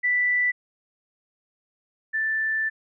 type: tone pair in turn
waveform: sine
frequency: 1975.5 / 1764.7 Hz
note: B6 / A6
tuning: 0 / +5 cents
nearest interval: major second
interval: 195 cents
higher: first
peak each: -19 / -22 dBFS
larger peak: first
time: 0.03-0.52 / 2.13-2.7 s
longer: second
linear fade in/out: 20 ms
effects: none